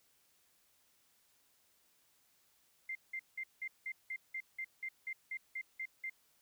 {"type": "tone bursts", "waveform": "sine", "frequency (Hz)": 2093, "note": "C7", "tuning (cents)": 0, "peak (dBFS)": -38, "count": 14, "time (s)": [2.89, 6.098], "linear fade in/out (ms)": 5, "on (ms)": 62, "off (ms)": 180, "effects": ["white hiss -72 dBFS RMS until 6.41 s"]}